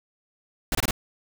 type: noise bursts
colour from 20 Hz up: pink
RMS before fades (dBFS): -24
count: 4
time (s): 0.72-0.909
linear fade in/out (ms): 2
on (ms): 30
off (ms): 23
effects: none